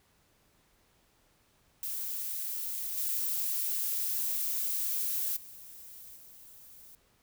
violet noise with level steps, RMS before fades -36 / -32 / -49 / -53 dBFS, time 1.83-6.95 s, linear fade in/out 0 ms, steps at 2.97 / 5.36 / 6.16 s, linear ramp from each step 10 ms, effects pink hiss -68 dBFS RMS until 7.22 s

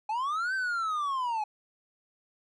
triangle linear two-way sweep, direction up then down, 830.6 to 1568 to 830.6 Hz, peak -26 dBFS, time 0.09-1.44 s, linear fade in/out 5 ms, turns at 0.54 s, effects resampled to 24000 Hz

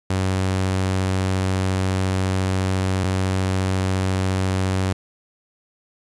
sawtooth tone pair in turn, 94.3 / 94.3 Hz, F#2 / F#2, +33 / +33 cents, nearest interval unison, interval 0 cents, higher neither, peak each -15 dBFS, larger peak neither, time 0.1-3.04 / 3.04-4.93 s, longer first, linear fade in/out 5 ms, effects resampled to 24000 Hz + 9-bit

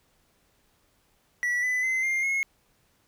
triangle tone with pitch steps, 1949 / 2001 / 2055 / 2111 / 2168 Hz, B6 / B6 / C7 / C7 / C#7, -23 / +22 / -32 / +15 / -39 cents, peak -22 dBFS, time 1.43-2.43 s, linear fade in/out 0 ms, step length 200 ms, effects pink hiss -67 dBFS RMS until 3.07 s

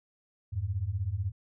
sine beating tone pair, 86.5 / 102.5 Hz, F2 / G#2, -16 / -22 cents, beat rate 16 Hz, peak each -33 / -31 dBFS, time 0.52-1.32 s, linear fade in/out 20 ms, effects none

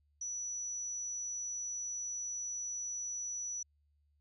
sine tone, 5910 Hz, F#8, 3 cents flat, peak -37 dBFS, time 0.21-3.63 s, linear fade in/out 5 ms, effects added 73 Hz sine -70 dBFS peak until 4.2 s

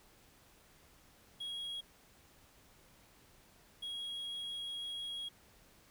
triangle tone bursts at uneven times, 3302 Hz, G#7, 11 cents flat, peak -38 dBFS, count 2, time 1.4-1.81 / 3.82-5.29 s, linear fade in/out 10 ms, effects pink hiss -64 dBFS RMS until 5.9 s

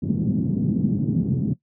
pink band-pass noise, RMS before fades -22 dBFS, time 0.02-1.54 s, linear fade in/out 10 ms, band 140 to 240 Hz, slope 24 dB/octave, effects noise-tail reverb RT60 0.1 s tail -17 dB re dry

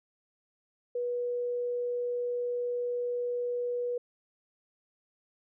sine tone, 486.5 Hz, B4, 26 cents flat, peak -29 dBFS, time 0.95-3.98 s, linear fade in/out 5 ms, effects none

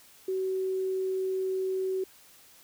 sine tone, 377.8 Hz, F#4, 36 cents sharp, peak -27 dBFS, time 0.28-2.04 s, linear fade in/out 5 ms, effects white hiss -56 dBFS RMS until 2.63 s

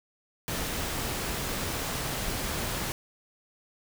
pink noise, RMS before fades -32 dBFS, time 0.48-2.92 s, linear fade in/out 0 ms, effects none

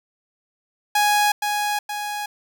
sawtooth tone with echo, 830.6 Hz, G#5, in tune, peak -12 dBFS, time 0.95-1.32 s, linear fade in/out 5 ms, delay 470 ms, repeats 2, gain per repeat -5 dB, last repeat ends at 2.26 s, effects none

